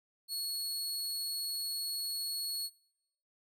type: tone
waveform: sawtooth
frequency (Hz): 4353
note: C#8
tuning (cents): -32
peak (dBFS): -32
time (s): 0.28-2.7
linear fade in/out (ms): 50
effects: noise-tail reverb RT60 0.8 s tail -23 dB re dry